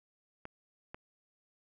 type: clicks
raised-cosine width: 0.5 ms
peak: -28 dBFS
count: 2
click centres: 0.454 / 0.945 s
effects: none